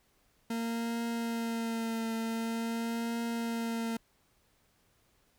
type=tone with vibrato; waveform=40% pulse; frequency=229.2 Hz; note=A#3; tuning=29 cents flat; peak=-31 dBFS; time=0.5-3.97 s; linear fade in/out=5 ms; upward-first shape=triangle; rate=0.46 Hz; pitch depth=27 cents each way; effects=pink hiss -70 dBFS RMS until 5.38 s